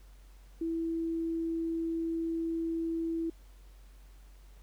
sine tone, 329.5 Hz, E4, 1 cent flat, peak -30 dBFS, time 0.61-3.3 s, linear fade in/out 5 ms, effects added 47 Hz sine -51 dBFS peak until 4.62 s + pink hiss -65 dBFS RMS until 4.62 s

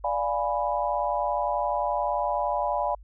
sine chord, D diminished seventh, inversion none, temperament equal, 587.3 / 698.5 / 830.6 / 987.8 Hz, D5 / F5 / Ab5 / Cb6, 0 / 0 / 0 / 0 cents, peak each -29 / -30 / -29 / -29 dBFS, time 0.04-2.95 s, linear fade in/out 5 ms, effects added 50 Hz sine -45 dBFS peak until 3.03 s

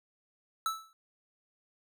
square tone with exponential decay, 1313 Hz, E6, 7 cents flat, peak -27 dBFS, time 0.66-0.93 s, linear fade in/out 1 ms, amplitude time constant 58 ms, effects none

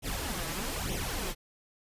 pink noise with flanger, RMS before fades -34 dBFS, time 0.02-1.35 s, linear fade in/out 50 ms, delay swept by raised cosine 0.32 to 6.12 ms, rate 1.1 Hz, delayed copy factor +0.75, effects resampled to 32000 Hz

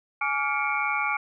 sine tone cluster, 838 / 1154 / 1404 / 2198 / 2342 Hz, G#5 / D6 / F6 / C#7 / D7, +15 / -31 / +9 / -15 / -5 cents, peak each -30 dBFS, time 0.21-1.17 s, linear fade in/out 5 ms, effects none

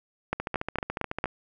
two click trains, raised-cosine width 0.5 ms, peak -15 / -11 dBFS, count 13 / 5, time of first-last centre 0.4-1.257 / 0.33-1.241 s, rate 14 / 4.39 Hz, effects none

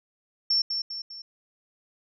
sine tone with echo, 5420 Hz, E8, 47 cents sharp, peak -20 dBFS, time 0.5-0.62 s, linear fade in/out 5 ms, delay 200 ms, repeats 3, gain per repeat -6 dB, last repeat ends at 1.22 s, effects none

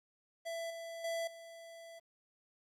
square tone with level steps, 666 Hz, E5, 18 cents sharp, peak -39 / -44 / -36 / -50 dBFS, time 0.45-2 s, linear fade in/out 20 ms, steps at 0.7 / 1.04 / 1.27 s, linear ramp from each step 5 ms, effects low-pass 11000 Hz 12 dB/octave + 12-bit

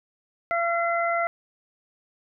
harmonic tone, 681 Hz, F5, 44 cents flat, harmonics 1 / 2 / 3, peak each -24 / -27 / -29 dBFS, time 0.51-1.27 s, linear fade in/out 0 ms, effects none

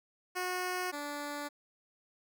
10% pulse tone pair in turn, 364.1 / 290.7 Hz, F#4 / D4, -28 / -18 cents, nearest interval major third, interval 390 cents, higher first, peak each -25 / -29 dBFS, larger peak first, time 0.35-0.92 / 0.92-1.49 s, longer neither, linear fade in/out 20 ms, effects none

